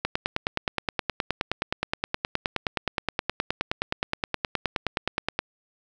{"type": "click train", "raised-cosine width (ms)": 0.3, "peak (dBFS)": -8, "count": 52, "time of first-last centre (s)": [0.05, 5.39], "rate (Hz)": 9.55, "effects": []}